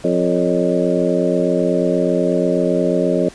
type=harmonic tone with a mistuned harmonic; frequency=88.2 Hz; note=F2; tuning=18 cents sharp; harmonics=2 / 3 / 4 / 5 / 6 / 7; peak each=-21 / -21 / -21 / -21 / -21 / -21 dBFS; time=0.04-3.29 s; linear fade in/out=5 ms; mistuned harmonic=6; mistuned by=+70 cents; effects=pink hiss -41 dBFS RMS until 3.34 s + resampled to 22050 Hz